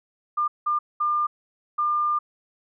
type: tone bursts at uneven times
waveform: sine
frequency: 1200 Hz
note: D6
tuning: 37 cents sharp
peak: -20 dBFS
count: 4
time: 0.37-0.48 / 0.66-0.79 / 1-1.27 / 1.78-2.19 s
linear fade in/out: 10 ms
effects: none